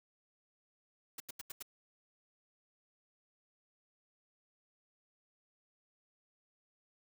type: noise bursts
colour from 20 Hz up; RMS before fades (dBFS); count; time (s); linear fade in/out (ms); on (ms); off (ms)
white; -44; 5; 1.18-1.626; 5; 22; 84
effects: none